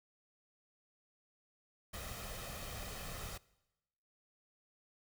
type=noise with comb filter; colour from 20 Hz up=pink; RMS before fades=-45 dBFS; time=1.93-3.38 s; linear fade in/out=10 ms; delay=1.6 ms; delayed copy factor=+0.55; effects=noise-tail reverb RT60 1.0 s tail -22 dB re dry